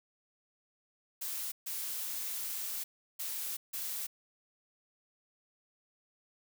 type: noise bursts at uneven times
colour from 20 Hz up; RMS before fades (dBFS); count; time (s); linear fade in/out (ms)
blue; -38; 4; 1.21-1.52 / 1.66-2.84 / 3.19-3.57 / 3.73-4.07; 10
effects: none